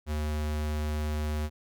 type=tone; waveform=square; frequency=75.7 Hz; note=D#2; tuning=47 cents flat; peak=-29 dBFS; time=0.06-1.5 s; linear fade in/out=50 ms; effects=none